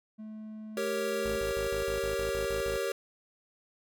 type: tone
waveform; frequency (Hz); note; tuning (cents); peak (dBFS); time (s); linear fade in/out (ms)
triangle; 216.3; A3; -29; -38; 0.18-1.41; 20
type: chord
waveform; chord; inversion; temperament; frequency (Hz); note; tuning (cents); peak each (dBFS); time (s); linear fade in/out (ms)
square; G diminished; none; equal; 392 / 466.2 / 554.4; G4 / Bb4 / Db5; 0 / 0 / 0; -35; 0.77-2.92; 2
type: tone bursts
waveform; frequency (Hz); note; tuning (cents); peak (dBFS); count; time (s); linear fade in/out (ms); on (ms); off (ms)
sawtooth; 53.2; G#1; +42; -34; 10; 1.25-2.774; 5; 120; 36
effects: none